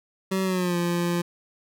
25% pulse tone with pitch glide, 190.2 to 173.41 Hz, F#3 to F3, +48 to -12 cents, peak -19 dBFS, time 0.31-1.22 s, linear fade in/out 10 ms, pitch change -160 cents, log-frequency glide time 0.43-0.77 s, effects none

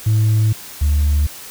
sine tone pair in turn, 108.4 / 73.26 Hz, A2 / D2, -25 / -4 cents, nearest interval perfect fifth, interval 679 cents, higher first, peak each -9 / -10 dBFS, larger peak first, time 0.06-0.53 / 0.81-1.27 s, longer first, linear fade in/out 10 ms, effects tanh soft clip ceiling -10 dBFS + white hiss -35 dBFS RMS until 1.5 s

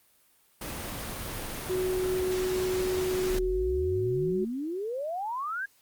pink noise, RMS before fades -36 dBFS, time 0.61-3.39 s, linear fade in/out 5 ms
sine tone, 370 Hz, F#4, in tune, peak -26 dBFS, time 1.69-4.45 s, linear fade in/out 10 ms
sine exponential sweep, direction up, 32.33 to 1661.2 Hz, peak -30 dBFS, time 3.3-5.66 s, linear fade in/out 10 ms
effects white hiss -64 dBFS RMS until 5.81 s + Opus 32 kbps

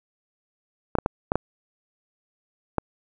clicks, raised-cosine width 1 ms, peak -7 dBFS, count 6, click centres 0.953 / 0.986 / 1.061 / 1.319 / 1.356 / 2.783 s, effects none

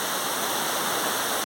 pink noise with comb filter, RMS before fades -27 dBFS, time 0-1.44 s, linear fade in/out 0 ms, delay 0.41 ms, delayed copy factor -0.65, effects high-pass 200 Hz 12 dB/octave + AAC 64 kbps

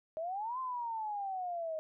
sine exponential two-way sweep, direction up then down, 622.3 to 1051 to 622.3 Hz, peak -35 dBFS, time 0.17-1.79 s, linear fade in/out 0 ms, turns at 0.59 s, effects none

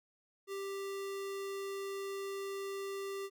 square tone, 393.3 Hz, G4, 6 cents sharp, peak -39 dBFS, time 0.47-3.3 s, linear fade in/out 50 ms, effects none

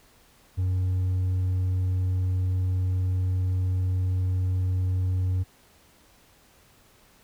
sine tone with hard clipping, 92.5 Hz, F#2, in tune, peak -23 dBFS, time 0.57-5.44 s, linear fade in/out 20 ms, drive 2 dB, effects pink hiss -58 dBFS RMS until 7.23 s

